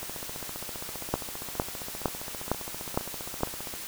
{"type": "two click trains", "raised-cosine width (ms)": 1, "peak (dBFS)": [-24, -10], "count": [57, 6], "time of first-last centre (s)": [[0.03, 3.739], [1.14, 3.434]], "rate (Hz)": [15.1, 2.18], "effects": ["white hiss -39 dBFS RMS until 3.87 s"]}